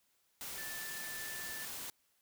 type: tone in noise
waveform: sine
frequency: 1760 Hz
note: A6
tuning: in tune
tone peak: -45 dBFS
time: 0.58-1.65 s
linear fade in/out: 0 ms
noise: white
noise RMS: -44 dBFS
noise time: 0.41-1.9 s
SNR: -4 dB
effects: white hiss -75 dBFS RMS until 2.21 s